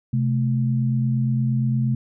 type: tone pair together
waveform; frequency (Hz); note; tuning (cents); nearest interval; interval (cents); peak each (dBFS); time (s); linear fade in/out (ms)
sine; 130 / 218.6; C3 / A3; -11 / -11; major sixth; 900; -19 / -24; 0.13-1.95; 5
effects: none